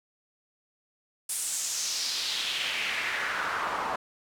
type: noise with band-pass filter sweep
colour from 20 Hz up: pink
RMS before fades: -31 dBFS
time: 1.29-3.96 s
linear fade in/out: 5 ms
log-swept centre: 9600 to 910 Hz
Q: 2.5
effects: none